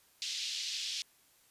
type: band-pass noise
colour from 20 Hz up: white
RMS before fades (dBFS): -38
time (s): 0.22-1.02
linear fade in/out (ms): 0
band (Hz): 2900 to 5300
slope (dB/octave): 24
effects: white hiss -66 dBFS RMS until 1.5 s + resampled to 32000 Hz